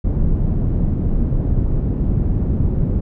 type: low-pass noise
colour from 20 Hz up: pink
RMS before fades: -17 dBFS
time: 0.04-3.01 s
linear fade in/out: 10 ms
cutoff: 210 Hz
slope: 12 dB/octave
effects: none